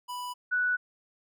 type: tone pair in turn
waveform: square / sine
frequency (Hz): 987.8 / 1478.7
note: B5 / F#6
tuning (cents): 0 / -1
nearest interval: perfect fifth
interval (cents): 699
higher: second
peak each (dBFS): -35 / -24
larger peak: second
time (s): 0.08-0.34 / 0.51-0.77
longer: neither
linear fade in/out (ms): 20
effects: none